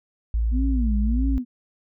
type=tone; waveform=sine; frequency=56.2 Hz; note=A1; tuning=37 cents sharp; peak=-19 dBFS; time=0.34-1.38 s; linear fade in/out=0 ms
type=tone with vibrato; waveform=sine; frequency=237.6 Hz; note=A#3; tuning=33 cents sharp; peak=-24 dBFS; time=0.51-1.45 s; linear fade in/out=50 ms; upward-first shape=sine; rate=1.6 Hz; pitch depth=240 cents each way
effects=none